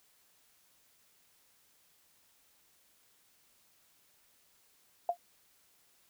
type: tone with exponential decay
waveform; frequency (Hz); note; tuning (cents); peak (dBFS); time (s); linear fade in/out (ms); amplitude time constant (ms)
sine; 698.5; F5; 0; -23; 5.09-5.17; 2; 16
effects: white hiss -68 dBFS RMS until 6.09 s